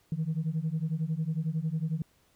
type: beating tone pair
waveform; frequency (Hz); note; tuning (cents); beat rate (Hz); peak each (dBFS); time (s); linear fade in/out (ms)
sine; 153.7 / 164.7; D#3 / E3; -21 / -1; 11; -30; 0.12-2.02; 2
effects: tanh soft clip ceiling -23 dBFS + pink hiss -67 dBFS RMS until 2.35 s